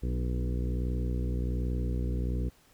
harmonic tone with a mistuned harmonic, 61.3 Hz, B1, 12 cents flat, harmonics 1 / 2 / 3 / 4 / 5 / 6 / 7 / 8, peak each -29 / -35 / -39 / -41 / -43 / -45 / -46 / -47 dBFS, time 0.02-2.5 s, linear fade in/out 20 ms, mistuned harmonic 4, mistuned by +25 cents, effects pink hiss -62 dBFS RMS until 2.73 s

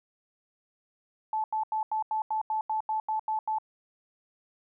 sine tone bursts, 870 Hz, A5, 20 cents flat, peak -26 dBFS, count 12, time 1.33-3.585 s, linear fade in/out 2 ms, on 110 ms, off 85 ms, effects none

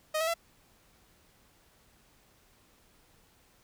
sawtooth tone with pitch steps, 622.3 / 646.5 / 671.6 Hz, D#5 / E5 / E5, 0 / -34 / +32 cents, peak -24 dBFS, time 0.14-0.341 s, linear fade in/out 10 ms, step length 67 ms, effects pink hiss -64 dBFS RMS until 3.63 s

